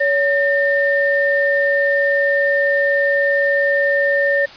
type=tone pair together; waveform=sine; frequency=562.6 / 1810 Hz; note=C#5 / A6; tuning=+26 / +48 cents; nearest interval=octave + minor sixth; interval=2022 cents; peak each=-16 dBFS; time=0-4.46 s; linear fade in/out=10 ms; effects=white hiss -38 dBFS RMS until 4.56 s + resampled to 11025 Hz